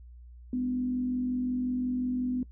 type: tone with frequency modulation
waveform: sine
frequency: 250.6 Hz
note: B3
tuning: 25 cents sharp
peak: -27 dBFS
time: 0.53-2.43 s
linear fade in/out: 2 ms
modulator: 45.6 Hz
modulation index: 0.33
effects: noise-tail reverb RT60 0.1 s tail -19 dB re dry + added 60 Hz sine -46 dBFS peak until 2.51 s